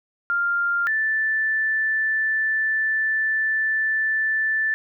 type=tone pair in turn; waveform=sine; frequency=1396.9 / 1760 Hz; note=F6 / A6; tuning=0 / 0 cents; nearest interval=major third; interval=400 cents; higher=second; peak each=-19 dBFS; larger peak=neither; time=0.3-0.87 / 0.87-4.74 s; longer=second; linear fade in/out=0 ms; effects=none